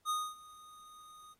square tone with ADSR envelope, 1238 Hz, D#6, 9 cents flat, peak -31 dBFS, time 0.05-1.35 s, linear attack 47 ms, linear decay 250 ms, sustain -22 dB, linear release 30 ms, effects pink hiss -75 dBFS RMS until 1.39 s + AAC 48 kbps

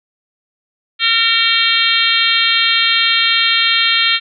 harmonic tone, 457.3 Hz, A#4, 33 cents flat, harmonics 3 / 4 / 5 / 6 / 7 / 8 / 9, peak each -21 / -20 / -18 / -20 / -16 / -18 / -19 dBFS, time 0.99-4.2 s, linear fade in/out 50 ms, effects none

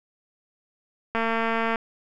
click train, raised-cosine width 0.5 ms, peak -11 dBFS, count 139, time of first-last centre 1.15-1.758 s, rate 227 Hz, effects none

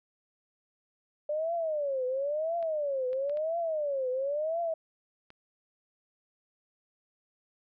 sine tone with vibrato, 587.3 Hz, D5, in tune, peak -28 dBFS, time 1.29-4.74 s, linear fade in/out 5 ms, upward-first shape triangle, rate 0.98 Hz, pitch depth 280 cents each way
clicks, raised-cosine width 0.3 ms, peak -35 dBFS, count 5, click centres 2.627 / 3.131 / 3.296 / 3.372 / 5.304 s
effects none

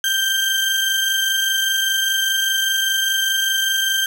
35% pulse tone pair together, 1568 / 3161 Hz, G6 / G7, 0 / +14 cents, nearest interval octave, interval 1214 cents, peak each -18 dBFS, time 0.04-4.06 s, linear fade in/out 2 ms, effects none

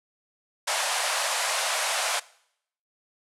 pink band-pass noise, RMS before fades -27 dBFS, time 0.67-2.2 s, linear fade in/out 10 ms, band 580 to 11000 Hz, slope 48 dB/octave, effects noise-tail reverb RT60 0.7 s tail -21 dB re dry

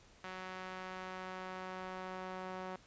sawtooth tone with band-pass filter sweep, 185.8 Hz, F#3, 7 cents sharp, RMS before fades -45 dBFS, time 0.24-2.76 s, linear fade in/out 0 ms, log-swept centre 1600 to 890 Hz, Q 0.88, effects pink hiss -63 dBFS RMS until 2.86 s + resampled to 16000 Hz

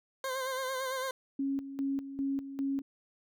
20% pulse tone with vibrato, 523.3 Hz, C5, in tune, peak -28 dBFS, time 0.24-1.11 s, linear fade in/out 2 ms, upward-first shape sine, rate 8.9 Hz, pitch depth 45 cents each way
sine tone with tremolo, 274.4 Hz, C#4, 17 cents flat, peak -29 dBFS, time 1.39-2.82 s, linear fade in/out 5 ms, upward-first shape square, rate 2.5 Hz, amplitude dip 70%
effects none

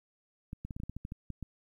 clicks, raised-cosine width 5 ms, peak -27 dBFS, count 12, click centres 0.531 / 0.65 / 0.708 / 0.765 / 0.801 / 0.835 / 0.896 / 0.966 / 1.051 / 1.121 / 1.303 / 1.427 s, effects 11-bit

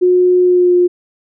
sine tone with pitch glide, 361.7 to 355.7 Hz, F#4 to F4, -39 to +32 cents, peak -7 dBFS, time 0.01-0.88 s, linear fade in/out 20 ms, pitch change -29 cents, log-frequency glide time 0.4-0.75 s, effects none

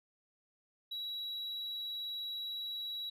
sine tone, 3893 Hz, B7, 26 cents flat, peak -35 dBFS, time 0.91-3.1 s, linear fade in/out 10 ms, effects tanh soft clip ceiling -37 dBFS

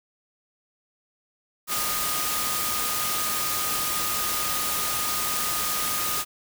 sine tone in noise, 1235 Hz, D#6, 13 cents flat, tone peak -32 dBFS, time 1.67-6.25 s, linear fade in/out 50 ms, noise white, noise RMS -27 dBFS, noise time 1.67-6.25 s, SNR -8 dB, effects none

